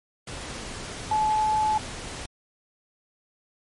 sine tone in noise, 861 Hz, A5, 38 cents flat, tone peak -20 dBFS, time 1.11-1.78 s, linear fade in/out 5 ms, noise pink, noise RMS -36 dBFS, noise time 0.27-2.26 s, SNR +13 dB, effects low-pass 10000 Hz 12 dB/octave + MP3 48 kbps

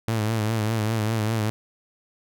sawtooth tone with vibrato, 110 Hz, A2, in tune, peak -18 dBFS, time 0.08-1.5 s, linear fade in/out 0 ms, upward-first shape triangle, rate 5 Hz, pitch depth 82 cents each way, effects none

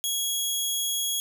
15% pulse tone, 3322 Hz, G#7, in tune, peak -18 dBFS, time 0.04-1.2 s, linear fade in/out 0 ms, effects none

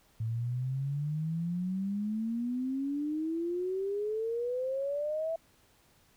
sine exponential sweep, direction up, 110 to 663 Hz, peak -30 dBFS, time 0.2-5.36 s, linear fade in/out 5 ms, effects pink hiss -65 dBFS RMS until 6.16 s

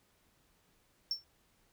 triangle tone with exponential decay, 5430 Hz, F8, 50 cents flat, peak -26 dBFS, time 1.11-1.24 s, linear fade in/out 1 ms, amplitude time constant 27 ms, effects tanh soft clip ceiling -25 dBFS + pink hiss -71 dBFS RMS until 1.72 s

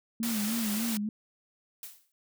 sine tone with vibrato, 220 Hz, A3, in tune, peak -29 dBFS, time 0.2-1.09 s, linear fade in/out 2 ms, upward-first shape sine, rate 3.4 Hz, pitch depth 110 cents each way
white high-pass noise, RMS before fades -35 dBFS, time 0.23-0.97 s, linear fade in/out 0 ms, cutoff 120 Hz, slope 24 dB/octave
blue noise with exponential decay, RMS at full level -39 dBFS, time 1.83-2.12 s, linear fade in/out 1 ms, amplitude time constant 61 ms
effects none

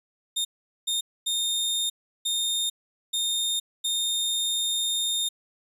sawtooth tone bursts at uneven times, 3658 Hz, A#7, 33 cents flat, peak -21 dBFS, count 6, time 0.36-0.45 / 0.87-1.01 / 1.26-1.9 / 2.25-2.7 / 3.13-3.6 / 3.84-5.29 s, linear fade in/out 10 ms, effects resampled to 32000 Hz

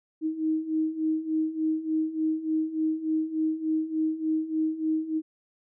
sine beating tone pair, 313.1 / 316.5 Hz, D#4 / D#4, +11 / +30 cents, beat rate 3.4 Hz, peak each -30 / -26 dBFS, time 0.21-5.22 s, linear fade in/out 50 ms, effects none

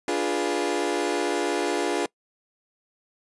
30% pulse chord, D diminished seventh, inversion none, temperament equal with one note detuned, 293.7 / 349.2 / 415.3 / 489.3 Hz, D4 / F4 / Ab4 / Cb5, 0 / 0 / 0 / -16 cents, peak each -27 / -25 / -26 / -29 dBFS, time 0.08-2.06 s, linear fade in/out 2 ms, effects noise-tail reverb RT60 0.1 s tail -24 dB re dry + resampled to 24000 Hz

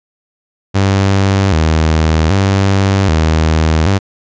sawtooth tone with vibrato, 88 Hz, F2, 14 cents sharp, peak -5 dBFS, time 0.74-3.99 s, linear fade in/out 20 ms, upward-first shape square, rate 0.64 Hz, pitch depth 180 cents each way, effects resampled to 16000 Hz

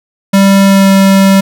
square tone with pitch glide, 196 to 194.31 Hz, G3 to G3, 0 to -15 cents, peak -4 dBFS, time 0.33-1.41 s, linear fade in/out 10 ms, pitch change -15 cents, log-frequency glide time 0.66-0.9 s, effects none

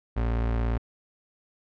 35% pulse tone, 57.6 Hz, A#1, 20 cents flat, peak -22 dBFS, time 0.16-0.78 s, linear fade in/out 10 ms, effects low-pass 2000 Hz 12 dB/octave

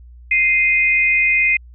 sine tone pair together, 2093 / 2489 Hz, C7 / D#7, 0 / 0 cents, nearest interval minor third, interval 300 cents, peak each -15 dBFS, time 0.31-1.57 s, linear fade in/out 5 ms, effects added 60 Hz sine -38 dBFS peak until 1.74 s

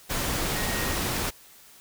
sine tone in noise, 1876 Hz, A#6, 11 cents sharp, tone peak -35 dBFS, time 0.54-0.96 s, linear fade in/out 20 ms, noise pink, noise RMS -28 dBFS, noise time 0.09-1.31 s, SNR -10 dB, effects white hiss -52 dBFS RMS until 1.8 s

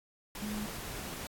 sine tone in noise, 210.5 Hz, G#3, 24 cents sharp, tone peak -35 dBFS, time 0.42-0.66 s, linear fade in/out 2 ms, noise pink, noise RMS -42 dBFS, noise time 0.35-1.27 s, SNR +4 dB, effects AAC 64 kbps

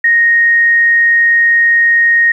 sine tone, 1864.7 Hz, A#6, in tune, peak -6 dBFS, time 0.04-2.32 s, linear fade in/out 5 ms, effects 8-bit

